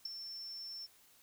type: tone with ADSR envelope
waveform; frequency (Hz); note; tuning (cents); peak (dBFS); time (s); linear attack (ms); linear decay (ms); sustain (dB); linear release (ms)
sine; 5390; E8; +38; -33; 0.05-0.87; 6; 8; -10; 23
effects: white hiss -65 dBFS RMS until 1.22 s